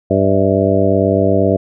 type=harmonic tone with a mistuned harmonic; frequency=98 Hz; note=G2; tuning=in tune; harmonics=1 / 2 / 3 / 4 / 5 / 6 / 7; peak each=-18 / -18 / -18 / -18 / -18 / -18 / -18 dBFS; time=0.1-1.57 s; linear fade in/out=10 ms; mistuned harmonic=7; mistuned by=-77 cents; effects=none